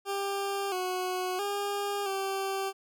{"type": "tone with pitch steps", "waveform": "20% pulse", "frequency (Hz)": [396.7, 367.2, 404.6, 388.6], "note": ["G4", "F#4", "G#4", "G4"], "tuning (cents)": [21, -13, -45, -15], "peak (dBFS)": -25, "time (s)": [0.05, 2.73], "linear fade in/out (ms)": 50, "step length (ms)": 670, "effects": []}